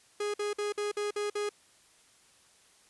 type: tone bursts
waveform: 45% pulse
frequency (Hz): 414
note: G#4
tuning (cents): -5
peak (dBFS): -30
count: 7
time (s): 0.2-1.492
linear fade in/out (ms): 5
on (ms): 140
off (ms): 52
effects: white hiss -62 dBFS RMS until 2.89 s + resampled to 24000 Hz